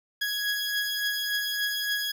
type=beating tone pair; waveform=20% pulse; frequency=1661.2 / 1664.7 Hz; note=G#6 / G#6; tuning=0 / +4 cents; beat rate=3.5 Hz; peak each=-29 / -23 dBFS; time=0.21-2.12 s; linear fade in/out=10 ms; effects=none